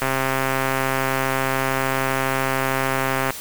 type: click train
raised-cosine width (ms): 0.5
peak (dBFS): -6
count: 438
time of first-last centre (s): 0.02-3.306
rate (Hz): 133
effects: white hiss -34 dBFS RMS until 3.4 s